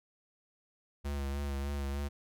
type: tone with vibrato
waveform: square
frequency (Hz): 70.2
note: C#2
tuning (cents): +22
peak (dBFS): -34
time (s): 1.04-2.09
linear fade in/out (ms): 20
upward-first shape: sine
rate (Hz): 3.3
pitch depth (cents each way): 34
effects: none